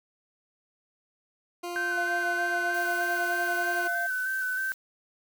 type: tone with pitch glide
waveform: 20% pulse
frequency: 349.7 to 351.9 Hz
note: F4 to F4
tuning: +2 to +13 cents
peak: -28 dBFS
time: 1.63-3.88 s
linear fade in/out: 10 ms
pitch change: +11 cents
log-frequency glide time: 2.04-3.48 s
type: tone with vibrato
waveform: sine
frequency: 1528 Hz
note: G6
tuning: 45 cents flat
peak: -27 dBFS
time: 1.76-4.72 s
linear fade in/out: 0 ms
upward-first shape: square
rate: 3.2 Hz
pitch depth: 24 cents each way
type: tone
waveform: triangle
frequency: 693 Hz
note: F5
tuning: 14 cents flat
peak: -30 dBFS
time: 1.97-4.07 s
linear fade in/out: 10 ms
type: noise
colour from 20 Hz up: blue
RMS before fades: -44 dBFS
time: 2.74-4.74 s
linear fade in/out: 2 ms
effects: none